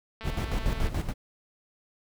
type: click train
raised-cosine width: 0.3 ms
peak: -26 dBFS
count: 151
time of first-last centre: 0.21-0.886 s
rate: 222 Hz
type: noise with tremolo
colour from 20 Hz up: brown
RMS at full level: -26 dBFS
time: 0.23-1.14 s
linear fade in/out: 50 ms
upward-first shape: square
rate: 7 Hz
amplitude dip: 65%
effects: none